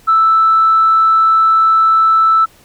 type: tone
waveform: sine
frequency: 1318.5 Hz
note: E6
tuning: in tune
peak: -6 dBFS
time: 0.07-2.46 s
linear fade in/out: 20 ms
effects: tanh soft clip ceiling -2 dBFS + pink hiss -47 dBFS RMS until 2.64 s